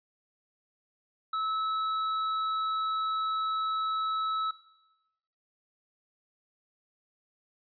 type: tone with hard clipping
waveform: triangle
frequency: 1300 Hz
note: E6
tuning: 24 cents flat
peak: -30 dBFS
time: 1.33-4.51 s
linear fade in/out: 5 ms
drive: 10 dB
effects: noise-tail reverb RT60 1.0 s tail -17 dB re dry + resampled to 11025 Hz